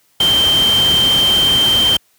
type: tone in noise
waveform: sine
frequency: 3136 Hz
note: G7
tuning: in tune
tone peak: -10 dBFS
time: 0.2-1.97 s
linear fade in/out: 5 ms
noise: pink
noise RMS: -21 dBFS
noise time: 0.2-1.97 s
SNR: +8 dB
effects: white hiss -57 dBFS RMS until 2.18 s + high-pass 60 Hz 12 dB/octave